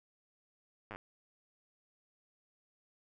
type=slowing click train; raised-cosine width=0.5 ms; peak=-29 dBFS; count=6; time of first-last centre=0.91-0.96 s; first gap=9 ms; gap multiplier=1.05; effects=none